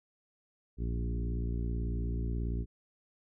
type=harmonic tone with a mistuned harmonic; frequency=58.27 Hz; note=A#1; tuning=in tune; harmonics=1 / 2 / 3 / 4 / 5 / 6 / 7; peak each=-32 / -38 / -42 / -44 / -46 / -48 / -49 dBFS; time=0.77-2.66 s; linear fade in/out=50 ms; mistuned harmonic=2; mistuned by=-18 cents; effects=none